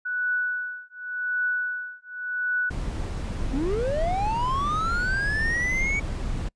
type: tone with tremolo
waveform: sine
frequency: 1480 Hz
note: F#6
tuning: in tune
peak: -21 dBFS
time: 0.05-2.7 s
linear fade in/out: 10 ms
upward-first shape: triangle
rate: 0.89 Hz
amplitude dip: 100%
type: noise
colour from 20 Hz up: brown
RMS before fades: -29 dBFS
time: 2.7-6.49 s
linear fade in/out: 10 ms
type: linear sweep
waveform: triangle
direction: up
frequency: 246.9 to 2263 Hz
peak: -22 dBFS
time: 3.53-6 s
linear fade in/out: 10 ms
effects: noise-tail reverb RT60 0.1 s tail -26 dB re dry + resampled to 22050 Hz